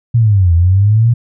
sine linear two-way sweep, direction down then up, 120.7 to 82.41 to 120.7 Hz, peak -6 dBFS, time 0.14-1.14 s, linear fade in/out 10 ms, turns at 0.54 s, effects none

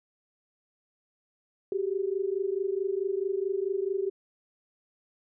sine tone pair together, 378.9 / 403.5 Hz, F#4 / G#4, +41 / -50 cents, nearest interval minor second, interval 109 cents, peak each -29 / -30 dBFS, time 1.72-4.1 s, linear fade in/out 2 ms, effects none

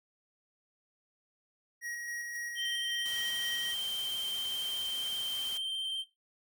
square tone with tremolo, 1896 Hz, A#6, 29 cents sharp, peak -38 dBFS, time 1.81-3.75 s, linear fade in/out 50 ms, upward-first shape square, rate 3.7 Hz, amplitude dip 25%
violet noise with exponential growth, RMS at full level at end -48 dBFS, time 2.25-2.37 s, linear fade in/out 5 ms, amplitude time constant 25 ms
triangle tone with vibrato, 3136 Hz, G7, in tune, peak -31 dBFS, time 2.55-6.05 s, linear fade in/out 50 ms, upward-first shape square, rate 15 Hz, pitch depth 13 cents each way
white noise, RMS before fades -45 dBFS, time 3.05-5.58 s, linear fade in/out 10 ms
effects noise-tail reverb RT60 0.2 s tail -17 dB re dry

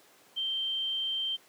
sine tone, 3136 Hz, G7, in tune, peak -29 dBFS, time 0.36-1.37 s, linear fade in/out 20 ms, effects pink hiss -59 dBFS RMS until 1.48 s + high-pass 300 Hz 12 dB/octave

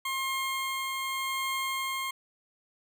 20% pulse tone with tremolo, 1068 Hz, C6, 35 cents sharp, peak -24 dBFS, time 0.05-2.11 s, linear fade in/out 5 ms, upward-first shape triangle, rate 0.85 Hz, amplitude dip 25%, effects none

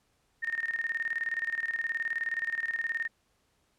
sine tone with tremolo, 1836 Hz, A#6, 27 cents flat, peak -27 dBFS, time 0.42-3.08 s, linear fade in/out 20 ms, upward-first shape square, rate 19 Hz, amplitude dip 75%, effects pink hiss -72 dBFS RMS until 3.78 s + low-pass 11000 Hz 12 dB/octave

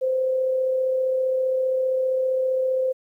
sine tone with amplitude modulation, 519 Hz, C5, 14 cents flat, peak -18 dBFS, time 0.01-2.93 s, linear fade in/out 20 ms, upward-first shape sine, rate 35.2 Hz, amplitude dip 30%, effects 10-bit

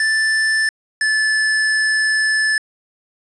square tone pair in turn, 1760 / 1739.8 Hz, A6 / A6, 0 / -20 cents, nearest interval unison, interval 20 cents, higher first, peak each -15 dBFS, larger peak neither, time 0-0.69 / 1.01-2.58 s, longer second, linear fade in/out 2 ms, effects resampled to 22050 Hz + 7-bit

